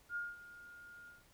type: tone with ADSR envelope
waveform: sine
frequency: 1419 Hz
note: F6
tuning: 27 cents sharp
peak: -36 dBFS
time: 0.09-1.24 s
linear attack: 68 ms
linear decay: 200 ms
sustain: -16 dB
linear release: 170 ms
effects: pink hiss -67 dBFS RMS until 1.33 s